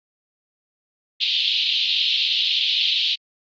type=band-pass noise; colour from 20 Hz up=pink; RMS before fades=-21 dBFS; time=1.2-3.16 s; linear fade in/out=20 ms; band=2900 to 4100 Hz; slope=48 dB/octave; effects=Opus 24 kbps